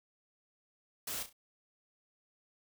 white noise with echo, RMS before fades -39 dBFS, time 1.07-1.23 s, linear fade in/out 5 ms, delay 33 ms, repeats 3, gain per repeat -9 dB, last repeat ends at 1.329 s, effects none

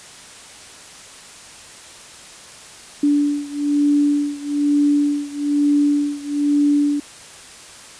sine beating tone pair, 289.6 / 290.7 Hz, D4 / D4, -24 / -18 cents, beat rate 1.1 Hz, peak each -17 / -19 dBFS, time 3.03-7 s, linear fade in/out 5 ms, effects white hiss -40 dBFS RMS until 7.99 s + resampled to 22050 Hz

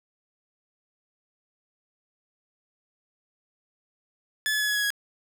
sawtooth tone with pitch steps, 1724 / 1711.1 / 1698.3 / 1685.6 / 1673 / 1660.5 Hz, A6 / A6 / G#6 / G#6 / G#6 / G#6, -36 / -49 / +38 / +25 / +12 / -1 cents, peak -20 dBFS, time 4.46-4.904 s, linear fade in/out 0 ms, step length 74 ms, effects none

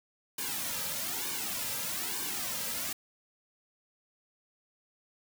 white noise with flanger, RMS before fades -35 dBFS, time 0.38-2.93 s, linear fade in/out 5 ms, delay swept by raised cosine 1.5 to 2.8 ms, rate 1.1 Hz, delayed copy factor -0.9, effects none

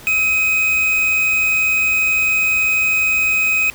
triangle tone with quantisation, 2518 Hz, D#7, 20 cents sharp, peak -12 dBFS, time 0.07-3.7 s, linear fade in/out 0 ms, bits 4, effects pink hiss -39 dBFS RMS until 3.74 s

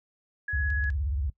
sine tone, 1678 Hz, G#6, 17 cents sharp, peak -28 dBFS, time 0.48-0.9 s, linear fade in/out 5 ms
sine tone with vibrato, 70 Hz, C#2, 18 cents sharp, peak -26 dBFS, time 0.53-1.3 s, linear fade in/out 5 ms, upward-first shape sine, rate 17 Hz, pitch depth 280 cents each way
clicks, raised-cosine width 0.2 ms, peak -34 dBFS, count 3, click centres 0.703 / 0.841 / 0.903 s
effects noise-tail reverb RT60 0.1 s tail -19 dB re dry

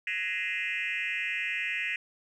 sine tone with frequency modulation, 2250 Hz, C#7, 25 cents sharp, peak -28 dBFS, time 0.07-1.96 s, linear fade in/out 2 ms, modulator 190 Hz, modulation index 2.6, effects tanh soft clip ceiling -24 dBFS + 11-bit

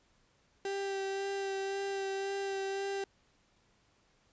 35% pulse tone with vibrato, 392 Hz, G4, in tune, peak -32 dBFS, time 0.65-3.04 s, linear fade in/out 2 ms, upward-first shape sine, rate 1.9 Hz, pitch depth 15 cents each way, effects pink hiss -70 dBFS RMS until 4.32 s + resampled to 16000 Hz

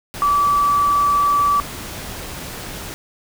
sine tone in noise, 1154 Hz, D6, 31 cents flat, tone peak -13 dBFS, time 0.22-1.6 s, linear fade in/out 0 ms, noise pink, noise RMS -31 dBFS, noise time 0.14-2.94 s, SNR +15 dB, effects none

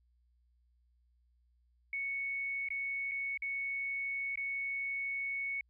sine tone with dropouts, 2217 Hz, C#7, in tune, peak -34 dBFS, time 1.93-5.61 s, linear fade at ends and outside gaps 2 ms, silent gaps 2.687-2.704 / 3.113-3.117 / 3.375-3.421 / 4.357-4.374 s, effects added 60 Hz sine -68 dBFS peak until 5.69 s

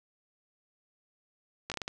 slowing click train, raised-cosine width 0.2 ms, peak -18 dBFS, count 6, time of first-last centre 1.7-1.879 s, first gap 17 ms, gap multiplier 1.38, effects none

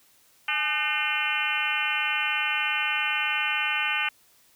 harmonic tone with a mistuned harmonic, 302.4 Hz, D#4, 49 cents flat, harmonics 3 / 4 / 5 / 6 / 7 / 8 / 9 / 10, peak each -35 / -34 / -31 / -35 / -32 / -30 / -30 / -32 dBFS, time 0.48-4.09 s, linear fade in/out 5 ms, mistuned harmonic 3, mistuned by -120 cents, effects white hiss -60 dBFS RMS until 4.55 s

